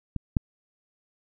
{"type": "clicks", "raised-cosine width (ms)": 5, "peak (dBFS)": [-17, -9], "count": 2, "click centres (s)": [0.163, 0.368], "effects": []}